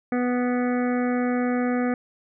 harmonic tone, 246.9 Hz, B3, in tune, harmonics 1 / 2 / 3 / 5 / 6 / 7 / 8 / 9, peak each -22 / -28 / -32 / -36 / -38 / -39 / -40 / -41 dBFS, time 0.12-1.94 s, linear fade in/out 2 ms, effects none

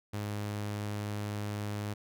sawtooth tone, 103.83 Hz, G#2, in tune, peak -30 dBFS, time 0.13-1.94 s, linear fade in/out 10 ms, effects none

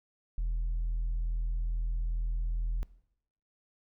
sine tone, 41.17 Hz, E1, 1 cent flat, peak -26 dBFS, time 0.38-2.83 s, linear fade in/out 0 ms, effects noise-tail reverb RT60 0.8 s tail -22 dB re dry + tanh soft clip ceiling -27 dBFS

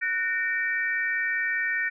sine tone cluster, 1485 / 1830 / 2310 Hz, F#6 / A#6 / D7, +6 / -32 / -29 cents, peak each -30 / -26 / -31 dBFS, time 0.01-1.9 s, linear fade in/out 20 ms, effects none

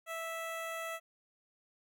15% pulse tone with notch filter, 657 Hz, E5, 6 cents flat, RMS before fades -40 dBFS, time 0.06-1 s, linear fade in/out 50 ms, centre 5200 Hz, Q 1.8, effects none

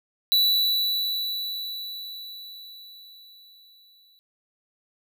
square tone with exponential decay, 3951 Hz, B7, in tune, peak -17 dBFS, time 0.32-4.19 s, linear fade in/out 0 ms, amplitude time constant 840 ms, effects none

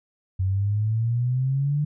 sine exponential sweep, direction up, 92.5 to 150 Hz, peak -20 dBFS, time 0.39-1.85 s, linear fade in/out 10 ms, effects none

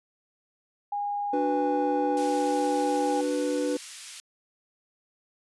sine tone, 817 Hz, G#5, 29 cents flat, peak -27 dBFS, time 0.92-3.21 s, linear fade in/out 5 ms
triangle chord, B minor, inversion first, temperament equal, 293.7 / 370 / 493.9 Hz, D4 / F#4 / B4, 0 / 0 / 0 cents, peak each -26 / -32 / -26 dBFS, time 1.33-3.77 s, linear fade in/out 5 ms
white band-pass noise, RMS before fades -43 dBFS, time 2.17-4.2 s, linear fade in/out 0 ms, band 2000 to 9800 Hz, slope 12 dB/octave
effects resampled to 24000 Hz

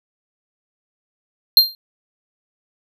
square tone with exponential decay, 4186 Hz, C8, in tune, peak -3 dBFS, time 1.57-1.75 s, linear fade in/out 1 ms, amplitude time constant 38 ms, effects none

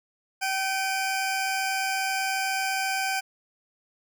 20% pulse tone pair together, 769.8 / 2444 Hz, G5 / D#7, -32 / -32 cents, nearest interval octave + minor sixth, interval 2000 cents, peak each -21 / -28 dBFS, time 0.41-3.21 s, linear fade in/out 20 ms, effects none

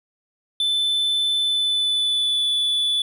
triangle tone with pitch glide, 3520 to 3462 Hz, A7 to A7, 0 to -29 cents, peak -17 dBFS, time 0.6-3.02 s, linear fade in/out 2 ms, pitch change -29 cents, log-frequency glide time 1.38-2.48 s, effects none

